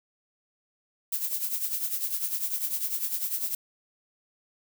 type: noise with tremolo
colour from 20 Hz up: violet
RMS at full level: -27 dBFS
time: 1.12-3.55 s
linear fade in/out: 5 ms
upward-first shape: triangle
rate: 10 Hz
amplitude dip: 75%
effects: none